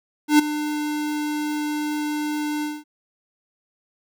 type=tone with ADSR envelope; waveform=square; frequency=299.6 Hz; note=D4; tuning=35 cents sharp; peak=-10 dBFS; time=0.28-2.84 s; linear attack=110 ms; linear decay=11 ms; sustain=-14 dB; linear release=210 ms; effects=none